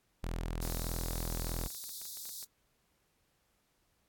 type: tone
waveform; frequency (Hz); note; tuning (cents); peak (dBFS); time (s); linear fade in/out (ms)
sawtooth; 41.56; E1; +15; -31; 0.23-1.68; 10
type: high-pass noise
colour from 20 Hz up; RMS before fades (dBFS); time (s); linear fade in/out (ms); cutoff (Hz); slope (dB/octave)
white; -44; 0.61-2.45; 10; 3600; 96
type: clicks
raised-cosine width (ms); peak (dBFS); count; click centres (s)
0.3; -39; 12; 1.225 / 1.478 / 1.704 / 1.748 / 1.84 / 1.893 / 2.016 / 2.054 / 2.172 / 2.255 / 2.292 / 2.428
effects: pink hiss -75 dBFS RMS until 4.08 s + AAC 64 kbps